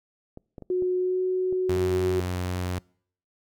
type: clicks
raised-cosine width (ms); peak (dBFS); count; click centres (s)
2; -27; 6; 0.374 / 0.582 / 0.623 / 0.823 / 1.526 / 1.766
type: tone with pitch glide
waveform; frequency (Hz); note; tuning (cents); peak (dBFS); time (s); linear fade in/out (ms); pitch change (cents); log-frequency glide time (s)
sine; 364.9 to 370; F#4 to F#4; -24 to 0; -22; 0.7-2.2; 2; +24; 0.97-1.21
type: tone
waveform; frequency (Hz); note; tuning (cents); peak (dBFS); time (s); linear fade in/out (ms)
sawtooth; 90.4; F#2; -40; -23; 1.69-2.79; 5
effects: noise-tail reverb RT60 0.6 s tail -26 dB re dry